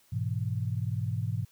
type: chord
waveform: sine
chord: E major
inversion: first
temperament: equal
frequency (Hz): 103.83 / 123.47 / 164.81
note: G#2 / B2 / E3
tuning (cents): 0 / 0 / 0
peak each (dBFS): -31 / -32 / -37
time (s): 0.12-1.45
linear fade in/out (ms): 10
effects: white hiss -64 dBFS RMS until 1.51 s